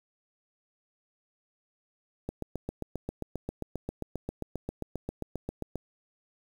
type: click train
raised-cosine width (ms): 2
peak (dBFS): -20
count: 27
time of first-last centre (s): 2.29-5.757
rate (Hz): 7.5
effects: 8-bit